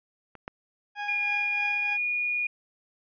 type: clicks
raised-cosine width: 0.5 ms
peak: -30 / -20 dBFS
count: 2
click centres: 0.353 / 0.479 s
type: tone with tremolo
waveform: 20% pulse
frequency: 824 Hz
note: G#5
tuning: 14 cents flat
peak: -25 dBFS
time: 0.95-1.98 s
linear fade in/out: 50 ms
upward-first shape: triangle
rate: 3.2 Hz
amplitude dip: 65%
type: tone with pitch glide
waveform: sine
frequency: 2428 to 2443 Hz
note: D#7 to D#7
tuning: -43 to -32 cents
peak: -25 dBFS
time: 1.08-2.47 s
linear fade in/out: 5 ms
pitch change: +11 cents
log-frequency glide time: 1.44-1.95 s
effects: resampled to 11025 Hz